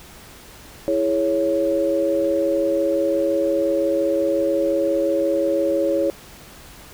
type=chord; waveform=sine; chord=C# minor; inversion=first; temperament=equal; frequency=329.6 / 415.3 / 554.4 Hz; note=E4 / G#4 / C#5; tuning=0 / 0 / 0 cents; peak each=-22 / -25 / -19 dBFS; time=0.88-6.1 s; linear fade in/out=0 ms; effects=pink hiss -43 dBFS RMS until 6.93 s